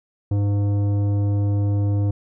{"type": "tone with tanh clipping", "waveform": "sine", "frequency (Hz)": 101.5, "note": "G#2", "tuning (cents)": -39, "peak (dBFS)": -19, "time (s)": [0.31, 2.11], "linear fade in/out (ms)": 5, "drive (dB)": 12, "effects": []}